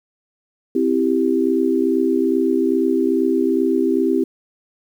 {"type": "chord", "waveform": "sine", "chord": "C major", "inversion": "none", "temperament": "equal", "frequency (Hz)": [261.6, 329.6, 392], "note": ["C4", "E4", "G4"], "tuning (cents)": [0, 0, 0], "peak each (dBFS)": -19, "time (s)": [0.75, 4.24], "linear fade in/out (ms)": 5, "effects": ["8-bit"]}